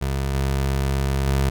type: tone with level steps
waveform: 25% pulse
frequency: 67.9 Hz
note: C#2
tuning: 35 cents flat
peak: -18 / -16 / -14 dBFS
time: 0.01-1.5 s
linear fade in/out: 10 ms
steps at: 0.34 / 1.27 s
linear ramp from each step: 5 ms
effects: none